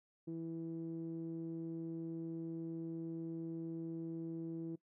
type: tone with low-pass filter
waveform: sawtooth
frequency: 164.4 Hz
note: E3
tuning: 4 cents flat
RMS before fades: -43 dBFS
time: 0.27-4.76 s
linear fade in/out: 10 ms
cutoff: 350 Hz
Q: 4.4
effects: noise-tail reverb RT60 0.1 s tail -20 dB re dry